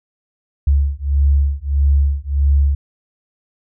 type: beating tone pair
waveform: sine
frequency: 69.6 / 71.2 Hz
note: C#2 / C#2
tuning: +8 / +47 cents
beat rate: 1.6 Hz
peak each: -15 dBFS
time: 0.67-2.75 s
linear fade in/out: 5 ms
effects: none